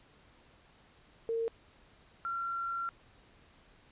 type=tone pair in turn; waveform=sine; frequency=456.7 / 1368.6 Hz; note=A#4 / F6; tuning=-36 / -35 cents; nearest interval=octave + perfect fifth; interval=1901 cents; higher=second; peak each=-30 / -33 dBFS; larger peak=first; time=1.29-1.48 / 2.25-2.89 s; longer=second; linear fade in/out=0 ms; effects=pink hiss -62 dBFS RMS until 3.91 s + resampled to 8000 Hz